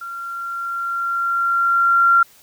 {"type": "tone with level ramp", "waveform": "sine", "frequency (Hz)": 1377, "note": "F6", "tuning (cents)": -25, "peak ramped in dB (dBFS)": [-28, -9], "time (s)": [0.01, 2.23], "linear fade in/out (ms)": 5, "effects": ["white hiss -50 dBFS RMS until 2.42 s"]}